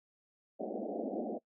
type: band-pass noise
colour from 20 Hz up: pink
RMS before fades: -38 dBFS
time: 0.59-1.39 s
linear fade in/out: 20 ms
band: 200 to 750 Hz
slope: 96 dB/octave
effects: noise-tail reverb RT60 0.1 s tail -21 dB re dry